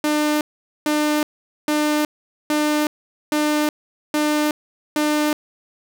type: tone bursts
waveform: sawtooth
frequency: 300.5 Hz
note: D4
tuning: 40 cents sharp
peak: -13 dBFS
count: 7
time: 0.04-5.33 s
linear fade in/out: 2 ms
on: 370 ms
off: 450 ms
effects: none